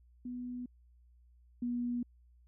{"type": "tone pair in turn", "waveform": "sine", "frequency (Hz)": [246.9, 242.1], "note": ["B3", "B3"], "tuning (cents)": [0, -34], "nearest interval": "unison", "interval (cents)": 34, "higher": "first", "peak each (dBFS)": [-38, -32], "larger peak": "second", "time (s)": [[0.25, 0.66], [1.62, 2.03]], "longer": "neither", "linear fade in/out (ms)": 5, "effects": ["added 60 Hz sine -60 dBFS peak until 2.47 s"]}